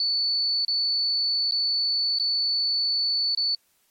sine tone with dropouts, 4472 Hz, C#8, 14 cents sharp, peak -21 dBFS, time 0-3.55 s, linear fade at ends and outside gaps 2 ms, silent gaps 0.65-0.68 / 1.511-1.52 / 2.187-2.197 / 3.35-3.373 s, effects white hiss -66 dBFS RMS until 3.9 s + MP3 64 kbps

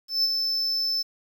triangle tone with ADSR envelope, 5274 Hz, E8, in tune, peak -17 dBFS, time 0.08-1.03 s, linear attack 160 ms, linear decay 29 ms, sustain -5 dB, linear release 16 ms, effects 9-bit

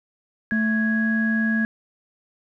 sine tone, 1661 Hz, G#6, in tune, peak -24 dBFS, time 0.51-1.65 s, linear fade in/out 0 ms
triangle tone with pitch glide, 220 to 222 Hz, A3 to A3, 0 to +16 cents, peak -18 dBFS, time 0.52-1.65 s, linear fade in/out 0 ms, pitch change +16 cents, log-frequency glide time 0.81-1.08 s
effects none

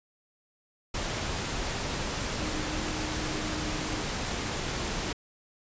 sine tone in noise, 308.5 Hz, D#4, 15 cents flat, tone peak -37 dBFS, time 2.4-4.02 s, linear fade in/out 5 ms, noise pink, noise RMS -32 dBFS, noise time 0.94-5.13 s, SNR -8 dB, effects resampled to 16000 Hz

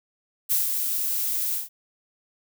violet noise with ADSR envelope, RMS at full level -21 dBFS, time 0.49-1.69 s, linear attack 28 ms, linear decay 150 ms, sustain -5 dB, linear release 150 ms, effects none

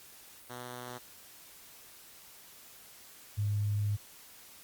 5% pulse / sine tone pair in turn, 123.47 / 103.44 Hz, B2 / G#2, 0 / -6 cents, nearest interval minor third, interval 306 cents, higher first, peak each -30 / -28 dBFS, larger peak second, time 0.49-0.99 / 3.37-3.97 s, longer second, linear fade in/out 20 ms, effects white hiss -54 dBFS RMS until 4.63 s + Opus 48 kbps

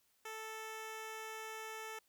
10% pulse tone, 440 Hz, A4, in tune, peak -36 dBFS, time 0.25-1.99 s, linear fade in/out 5 ms, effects white hiss -75 dBFS RMS until 2.08 s

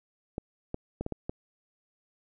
clicks, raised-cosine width 2 ms, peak -19 dBFS, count 6, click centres 0.381 / 0.744 / 1.01 / 1.064 / 1.123 / 1.295 s, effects none

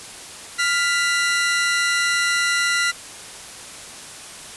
sawtooth tone pair together, 1396.9 / 1983.7 Hz, F6 / B6, 0 / +7 cents, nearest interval tritone, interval 607 cents, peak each -17 dBFS, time 0.58-2.92 s, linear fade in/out 20 ms, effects white hiss -37 dBFS RMS until 4.56 s + resampled to 24000 Hz

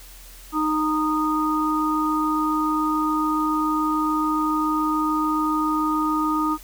harmonic tone, 309 Hz, D#4, 12 cents flat, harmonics 1 / 3 / 4, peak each -22 / -28 / -23 dBFS, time 0.52-6.58 s, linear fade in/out 50 ms, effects added 41 Hz sine -43 dBFS peak until 6.63 s + white hiss -46 dBFS RMS until 6.63 s

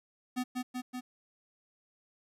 square tone with echo, 251.1 Hz, B3, 29 cents sharp, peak -31 dBFS, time 0.36-0.44 s, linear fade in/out 20 ms, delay 190 ms, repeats 3, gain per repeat -2 dB, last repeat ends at 1.01 s, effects resampled to 32000 Hz + 11-bit

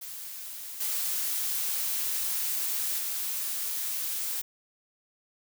blue noise with level steps, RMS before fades -40 / -30 / -32 dBFS, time 0.01-4.42 s, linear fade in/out 10 ms, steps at 0.8 / 2.98 s, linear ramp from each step 10 ms, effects none

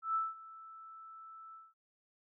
sine tone with ADSR envelope, 1318.5 Hz, E6, in tune, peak -29 dBFS, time 0.02-1.74 s, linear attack 130 ms, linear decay 190 ms, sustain -20 dB, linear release 200 ms, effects none

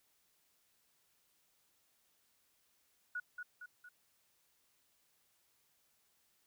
sine tone with echo, 1461 Hz, F#6, 22 cents flat, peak -37 dBFS, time 3.15-3.2 s, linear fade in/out 5 ms, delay 230 ms, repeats 3, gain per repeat -5 dB, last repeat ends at 3.89 s, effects white hiss -75 dBFS RMS until 6.46 s

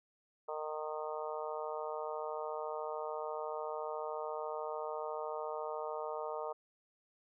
harmonic tone, 153.9 Hz, D#3, 19 cents flat, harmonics 3 / 4 / 5 / 6 / 7 / 8, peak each -42 / -42 / -46 / -45 / -48 / -47 dBFS, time 0.48-6.53 s, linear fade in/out 10 ms, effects none

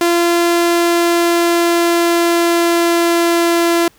sawtooth tone with pitch glide, 343.2 to 339.7 Hz, F4 to F4, -30 to -48 cents, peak -7 dBFS, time 0.01-3.88 s, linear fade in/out 2 ms, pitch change -18 cents, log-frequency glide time 0.36-3.71 s, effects pink hiss -50 dBFS RMS until 3.98 s

